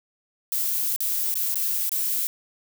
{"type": "noise with dropouts", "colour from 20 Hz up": "violet", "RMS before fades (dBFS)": -25, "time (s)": [0.52, 2.27], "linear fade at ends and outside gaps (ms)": 0, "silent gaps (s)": [[0.962, 1.005], [1.341, 1.355], [1.544, 1.556], [1.893, 1.918]], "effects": []}